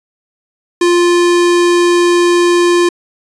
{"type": "tone", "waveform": "square", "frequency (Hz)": 349.2, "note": "F4", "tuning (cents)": 0, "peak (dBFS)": -8, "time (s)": [0.81, 2.89], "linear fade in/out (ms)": 5, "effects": ["resampled to 22050 Hz"]}